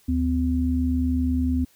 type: tone pair together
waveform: sine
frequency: 75.72 / 254.7 Hz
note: D#2 / C4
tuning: -47 / -46 cents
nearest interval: octave + major sixth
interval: 2101 cents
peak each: -23 / -22 dBFS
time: 0.08-1.65 s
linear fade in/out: 10 ms
effects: white hiss -59 dBFS RMS until 1.75 s